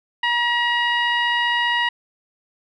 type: tone with low-pass filter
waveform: 15% pulse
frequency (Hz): 955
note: A#5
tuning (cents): +42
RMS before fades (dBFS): -20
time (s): 0.23-1.89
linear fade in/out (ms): 5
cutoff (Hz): 2500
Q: 1.6
effects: none